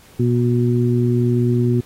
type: harmonic tone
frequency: 121.1 Hz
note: B2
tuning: 34 cents flat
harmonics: 1 / 2 / 3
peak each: -16 / -19 / -21 dBFS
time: 0.19-1.81 s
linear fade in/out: 10 ms
effects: pink hiss -48 dBFS RMS until 1.85 s + AAC 48 kbps